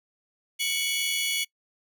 sawtooth tone cluster, 2219 / 2301 / 2945 / 3371 Hz, C#7 / D7 / F#7 / G#7, +1 / -36 / -9 / +25 cents, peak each -26 / -33 / -28 / -27 dBFS, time 0.59-1.45 s, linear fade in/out 20 ms, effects noise-tail reverb RT60 0.1 s tail -24 dB re dry

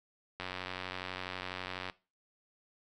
click train, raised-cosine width 0.3 ms, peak -22 dBFS, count 139, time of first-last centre 0.4-1.898 s, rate 92.1 Hz, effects noise-tail reverb RT60 0.3 s tail -19 dB re dry

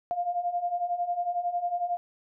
sine beating tone pair, 695 / 706 Hz, F5 / F5, -9 / +19 cents, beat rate 11 Hz, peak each -32 / -28 dBFS, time 0.11-1.97 s, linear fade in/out 0 ms, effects none

